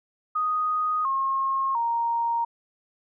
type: tone with pitch steps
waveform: sine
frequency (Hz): 1244.5 / 1077.2 / 932.3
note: D#6 / C#6 / A#5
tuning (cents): 0 / -50 / 0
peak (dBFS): -22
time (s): 0.35-2.45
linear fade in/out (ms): 10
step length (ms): 700
effects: none